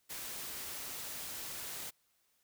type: noise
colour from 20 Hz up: white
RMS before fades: -43 dBFS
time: 0.09-1.91 s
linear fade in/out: 20 ms
effects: white hiss -75 dBFS RMS until 2.43 s